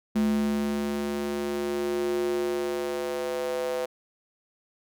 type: tone with high-pass filter sweep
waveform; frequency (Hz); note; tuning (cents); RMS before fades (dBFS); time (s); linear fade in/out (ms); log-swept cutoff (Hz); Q
square; 71.8; D2; -39; -28; 0.15-3.86; 10; 220 to 520; 4.8
effects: none